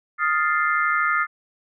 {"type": "chord", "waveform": "sine", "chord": "F dominant seventh", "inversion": "third", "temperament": "equal", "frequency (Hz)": [1244.5, 1396.9, 1760, 2093], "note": ["Eb6", "F6", "A6", "C7"], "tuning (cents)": [0, 0, 0, 0], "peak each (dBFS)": [-22, -23, -26, -26], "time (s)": [0.18, 1.27], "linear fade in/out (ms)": 50, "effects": []}